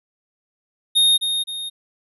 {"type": "tone with echo", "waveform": "square", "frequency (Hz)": 3700, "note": "A#7", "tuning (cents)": -14, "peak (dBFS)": -13, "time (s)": [0.95, 1.18], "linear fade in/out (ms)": 20, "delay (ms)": 260, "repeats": 2, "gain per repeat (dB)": -7, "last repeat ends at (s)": 1.7, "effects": ["resampled to 32000 Hz"]}